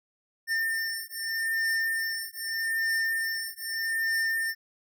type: beating tone pair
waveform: square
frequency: 1804 / 1804.81 Hz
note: A6 / A6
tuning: +43 / +44 cents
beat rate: 0.81 Hz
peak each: -31 dBFS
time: 0.47-4.55 s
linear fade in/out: 50 ms
effects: none